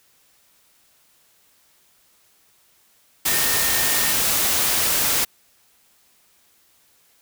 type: tone in noise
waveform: sine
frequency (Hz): 1829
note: A#6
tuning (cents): -33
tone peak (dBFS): -29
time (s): 3.27-4.13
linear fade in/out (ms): 10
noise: white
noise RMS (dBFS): -20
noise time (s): 3.25-5.25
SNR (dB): -12
effects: white hiss -59 dBFS RMS until 7.21 s